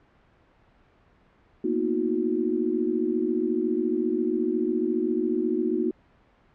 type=tone cluster; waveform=sine; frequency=230.1 / 244.5 / 315.9 / 363.7 Hz; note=A#3 / B3 / D#4 / F#4; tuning=-22 / -17 / +26 / -30 cents; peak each=-31 / -30 / -27 / -26 dBFS; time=1.64-5.91 s; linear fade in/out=5 ms; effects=pink hiss -60 dBFS RMS until 6.54 s + low-pass 2000 Hz 12 dB/octave